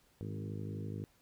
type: harmonic tone with a mistuned harmonic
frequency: 51.91 Hz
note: G#1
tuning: in tune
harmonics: 2 / 3 / 4 / 5 / 6 / 7 / 8 / 9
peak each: -41 / -45 / -47 / -49 / -51 / -52 / -53 / -54 dBFS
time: 0.21-1.04 s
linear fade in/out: 0 ms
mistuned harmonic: 3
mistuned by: +30 cents
effects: pink hiss -69 dBFS RMS until 1.21 s

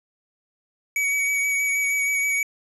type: tone with vibrato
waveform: square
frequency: 2263 Hz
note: C#7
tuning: 35 cents sharp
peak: -21 dBFS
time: 0.96-2.43 s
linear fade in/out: 2 ms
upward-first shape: sine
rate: 6.3 Hz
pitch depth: 17 cents each way
effects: resampled to 32000 Hz + 8-bit

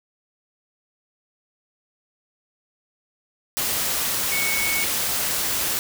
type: tone in noise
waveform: sine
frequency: 2217 Hz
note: C#7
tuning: in tune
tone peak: -24 dBFS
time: 4.32-4.84 s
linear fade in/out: 0 ms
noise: white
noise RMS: -24 dBFS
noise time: 3.57-5.79 s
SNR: -3 dB
effects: none

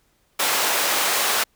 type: high-pass noise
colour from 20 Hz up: pink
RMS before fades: -21 dBFS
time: 0.39-1.44 s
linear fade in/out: 10 ms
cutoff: 650 Hz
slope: 12 dB/octave
effects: pink hiss -64 dBFS RMS until 1.55 s

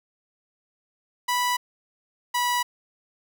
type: tone pair in turn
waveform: sawtooth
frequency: 985 / 977.1 Hz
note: B5 / B5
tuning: -5 / -19 cents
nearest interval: unison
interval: 14 cents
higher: first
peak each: -18 dBFS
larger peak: neither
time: 1.28-1.57 / 2.34-2.63 s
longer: neither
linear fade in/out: 10 ms
effects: none

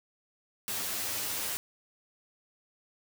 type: noise with comb filter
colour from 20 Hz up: white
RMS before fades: -34 dBFS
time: 0.68-1.57 s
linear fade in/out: 0 ms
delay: 9.9 ms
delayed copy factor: +0.95
effects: none

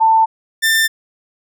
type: tone pair in turn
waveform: sine / sawtooth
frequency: 891 / 1789.2 Hz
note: A5 / A6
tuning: +22 / +28 cents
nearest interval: octave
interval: 1206 cents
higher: second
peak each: -8 / -8 dBFS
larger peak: neither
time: 0-0.26 / 0.62-0.88 s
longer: neither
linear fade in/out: 20 ms
effects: none

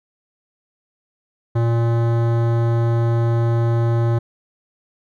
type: tone with hard clipping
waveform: sine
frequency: 116.54 Hz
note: A#2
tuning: in tune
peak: -17 dBFS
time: 1.55-4.19 s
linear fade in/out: 10 ms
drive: 17 dB
effects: none

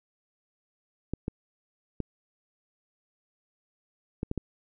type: clicks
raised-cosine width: 3 ms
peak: -17 dBFS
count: 6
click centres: 1.136 / 1.281 / 2.003 / 4.231 / 4.314 / 4.377 s
effects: none

